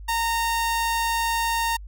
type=tone; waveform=sawtooth; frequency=921 Hz; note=A#5; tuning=21 cents flat; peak=-18 dBFS; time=0.08-1.77 s; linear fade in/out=10 ms; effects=added 50 Hz sine -36 dBFS peak until 1.87 s